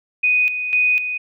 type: tone with tremolo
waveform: sine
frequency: 2489 Hz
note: D#7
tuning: in tune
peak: -13 dBFS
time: 0.23-1.18 s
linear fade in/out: 10 ms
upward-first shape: square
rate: 2 Hz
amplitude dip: 60%
effects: none